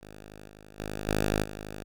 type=tone with level steps; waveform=5% pulse; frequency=51.9 Hz; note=G#1; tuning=in tune; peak=-34 / -38 / -23 / -14 / -27 dBFS; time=0.01-1.84 s; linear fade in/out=10 ms; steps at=0.48 / 0.78 / 1.07 / 1.43 s; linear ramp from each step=10 ms; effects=none